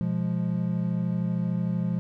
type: chord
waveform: triangle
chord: F diminished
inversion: second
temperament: equal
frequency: 123.47 / 174.61 / 207.7 Hz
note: Cb3 / F3 / Ab3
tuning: 0 / 0 / 0 cents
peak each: -29 / -24 / -30 dBFS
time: 0.01-1.99 s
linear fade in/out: 0 ms
effects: none